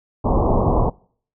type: low-pass noise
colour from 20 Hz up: pink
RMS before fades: -17 dBFS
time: 0.24-0.9 s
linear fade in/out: 10 ms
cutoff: 1100 Hz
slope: 96 dB/octave
effects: noise-tail reverb RT60 0.5 s tail -24 dB re dry